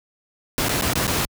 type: noise with dropouts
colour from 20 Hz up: pink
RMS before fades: -21 dBFS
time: 0.58-1.25 s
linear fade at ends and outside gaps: 0 ms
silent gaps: 0.685-0.693 / 0.812-0.822 / 0.934-0.955 / 1.069-1.078 s
effects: high-pass 60 Hz 12 dB/octave

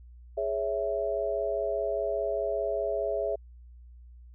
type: chord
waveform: sine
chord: C# minor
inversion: second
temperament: equal with one note detuned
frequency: 417 / 554.4 / 659.3 Hz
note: G#4 / C#5 / E5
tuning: +7 / 0 / 0 cents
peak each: -32 / -32 / -30 dBFS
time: 0.37-3.36 s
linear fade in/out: 10 ms
effects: added 60 Hz sine -47 dBFS peak until 4.34 s

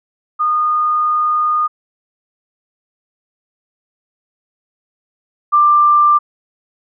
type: tone pair in turn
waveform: sine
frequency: 1225 / 1185.3 Hz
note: D#6 / D6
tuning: -27 / +16 cents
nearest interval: minor second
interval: 57 cents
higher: first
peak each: -12 / -7 dBFS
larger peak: second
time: 0.39-1.68 / 5.52-6.19 s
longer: first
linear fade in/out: 20 ms
effects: none

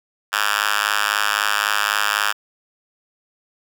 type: tone with high-pass filter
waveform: 5% pulse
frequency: 103.83 Hz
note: G#2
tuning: in tune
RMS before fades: -20 dBFS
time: 0.32-2.33 s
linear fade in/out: 20 ms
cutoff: 1600 Hz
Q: 2.4
effects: none

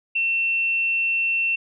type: tone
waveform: sine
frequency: 2700 Hz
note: E7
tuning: 41 cents sharp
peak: -19 dBFS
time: 0.15-1.56 s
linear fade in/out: 10 ms
effects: none

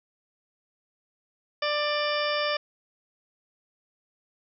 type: harmonic tone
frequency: 592 Hz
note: D5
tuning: 14 cents sharp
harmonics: 1 / 2 / 3 / 4 / 5 / 6 / 8 / 9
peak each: -28 / -31 / -33 / -34 / -35 / -36 / -37 / -38 dBFS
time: 1.62-2.57 s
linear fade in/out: 5 ms
effects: none

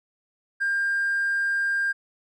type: tone with hard clipping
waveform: sine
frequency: 1600 Hz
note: G6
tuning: 35 cents sharp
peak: -22 dBFS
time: 0.6-1.93 s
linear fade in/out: 20 ms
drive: 1 dB
effects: none

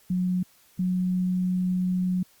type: tone pair in turn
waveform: sine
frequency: 181.9 / 182.61 Hz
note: F#3 / F#3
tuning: -29 / -22 cents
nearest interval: unison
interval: 7 cents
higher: second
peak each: -22 dBFS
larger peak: neither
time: 0.1-0.43 / 0.79-2.23 s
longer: second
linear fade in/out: 5 ms
effects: white hiss -59 dBFS RMS until 2.4 s + Opus 48 kbps

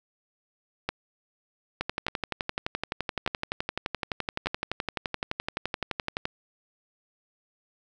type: two click trains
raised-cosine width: 0.3 ms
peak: -11 / -12 dBFS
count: 4 / 53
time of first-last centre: 0.89-4.47 / 1.81-6.254 s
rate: 0.838 / 11.7 Hz
effects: none

